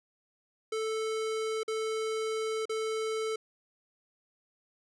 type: tone with dropouts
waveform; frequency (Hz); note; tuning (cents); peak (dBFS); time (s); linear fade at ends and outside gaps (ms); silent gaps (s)
square; 440; A4; 0; -31; 0.72-3.36; 5; 1.633-1.679 / 2.655-2.694
effects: resampled to 22050 Hz